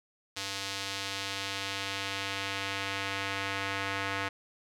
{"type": "tone with band-pass filter sweep", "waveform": "square", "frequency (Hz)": 98, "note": "G2", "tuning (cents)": 0, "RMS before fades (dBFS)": -35, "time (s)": [0.36, 4.29], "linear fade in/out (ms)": 10, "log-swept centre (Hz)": [4500, 1900], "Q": 1.1, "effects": []}